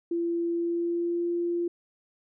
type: tone with pitch glide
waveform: sine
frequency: 340 to 345.1 Hz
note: F4 to F4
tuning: -46 to -21 cents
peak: -25 dBFS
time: 0.11-1.68 s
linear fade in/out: 5 ms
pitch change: +25 cents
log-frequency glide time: 0.53-1.28 s
effects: none